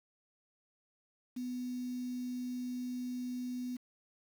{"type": "tone with quantisation", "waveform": "sine", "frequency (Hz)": 248.9, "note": "B3", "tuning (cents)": 14, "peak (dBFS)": -36, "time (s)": [1.36, 3.77], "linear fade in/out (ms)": 10, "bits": 9, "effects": []}